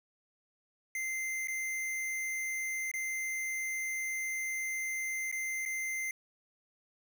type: tone with dropouts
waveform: square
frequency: 2082 Hz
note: C7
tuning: 9 cents flat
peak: -34 dBFS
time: 0.95-6.11 s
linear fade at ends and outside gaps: 2 ms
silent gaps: 1.473-1.482 / 2.915-2.938 / 5.315-5.325 / 5.653-5.659 s
effects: 10-bit